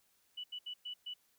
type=tone bursts at uneven times; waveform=sine; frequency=2960 Hz; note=F#7; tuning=in tune; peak=-40 dBFS; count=5; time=0.37-0.44 / 0.52-0.59 / 0.66-0.74 / 0.85-0.94 / 1.06-1.14 s; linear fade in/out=10 ms; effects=white hiss -73 dBFS RMS until 1.38 s